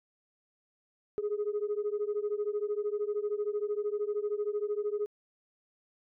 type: beating tone pair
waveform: sine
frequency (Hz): 410.7 / 423.7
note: G#4 / G#4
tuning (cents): -19 / +35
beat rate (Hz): 13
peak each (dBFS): -31 / -32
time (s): 1.18-5.06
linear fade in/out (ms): 0
effects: tanh soft clip ceiling -25 dBFS